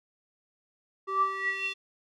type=tone with band-pass filter sweep; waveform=square; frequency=387.5 Hz; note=G4; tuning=20 cents flat; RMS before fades=-30 dBFS; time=1.07-1.74 s; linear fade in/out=20 ms; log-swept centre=890 to 3200 Hz; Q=9.4; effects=none